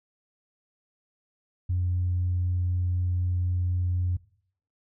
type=tone; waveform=sine; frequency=89.6 Hz; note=F2; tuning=45 cents sharp; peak=-22 dBFS; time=1.69-4.17 s; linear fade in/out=10 ms; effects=noise-tail reverb RT60 0.6 s tail -20 dB re dry + tanh soft clip ceiling -19 dBFS